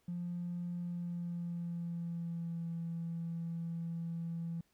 triangle tone with pitch glide, 174.61 to 167.4 Hz, F3 to E3, 0 to +27 cents, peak -33 dBFS, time 0.08-4.61 s, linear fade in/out 5 ms, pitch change -73 cents, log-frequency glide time 0.78-2.7 s, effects tanh soft clip ceiling -34 dBFS + pink hiss -75 dBFS RMS until 4.73 s

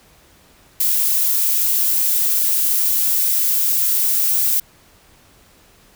violet noise with high-pass filter sweep, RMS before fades -17 dBFS, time 0.8-4.6 s, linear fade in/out 5 ms, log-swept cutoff 420 to 230 Hz, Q 1, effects pink hiss -51 dBFS RMS until 5.95 s

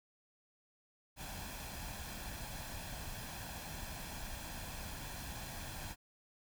pink noise with comb filter, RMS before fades -45 dBFS, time 1.16-5.96 s, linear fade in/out 50 ms, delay 1.2 ms, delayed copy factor +0.55, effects none

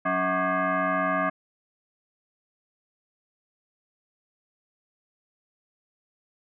sine tone with frequency modulation, 277.2 Hz, C#4, in tune, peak -22 dBFS, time 0.05-1.3 s, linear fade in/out 10 ms, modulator 460 Hz, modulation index 3.2, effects none

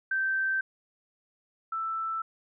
sine tone pair in turn, 1556 / 1325 Hz, G6 / E6, -13 / +9 cents, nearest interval minor third, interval 278 cents, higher first, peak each -25 / -29 dBFS, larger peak first, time 0.11-0.61 / 1.72-2.22 s, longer neither, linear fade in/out 5 ms, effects none

